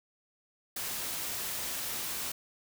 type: noise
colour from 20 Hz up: white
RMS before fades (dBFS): -36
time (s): 0.76-2.32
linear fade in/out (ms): 5
effects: none